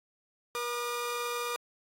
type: tone pair together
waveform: sawtooth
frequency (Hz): 480 / 1209.5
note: B4 / D#6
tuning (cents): -49 / -49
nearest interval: octave + major third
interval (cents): 1600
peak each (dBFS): -31 / -31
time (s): 0.55-1.56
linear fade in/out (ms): 0
effects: AAC 48 kbps